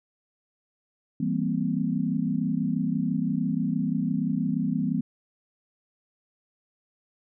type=chord; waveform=sine; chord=C dominant seventh; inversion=first; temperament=equal with one note detuned; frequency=164.81 / 196 / 233.1 / 259.2 Hz; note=E3 / G3 / Bb3 / C4; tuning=0 / 0 / 0 / -16 cents; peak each=-29 dBFS; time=1.2-5.01 s; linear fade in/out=5 ms; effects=none